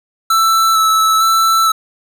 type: tone with vibrato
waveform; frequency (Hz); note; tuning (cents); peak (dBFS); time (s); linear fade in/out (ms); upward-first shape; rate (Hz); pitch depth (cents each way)
square; 1318.5; E6; 0; -10; 0.3-1.72; 5; square; 1.1; 13
effects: none